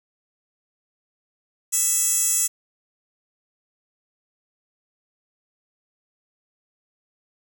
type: tone with high-pass filter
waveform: 15% pulse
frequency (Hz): 659.3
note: E5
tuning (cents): 0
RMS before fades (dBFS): -21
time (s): 1.72-2.48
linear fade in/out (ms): 20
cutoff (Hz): 8200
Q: 4.2
effects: 8-bit